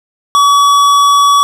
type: tone with tanh clipping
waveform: sine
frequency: 1137 Hz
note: C#6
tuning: 44 cents sharp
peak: -7 dBFS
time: 0.35-1.43 s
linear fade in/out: 0 ms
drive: 16 dB
effects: none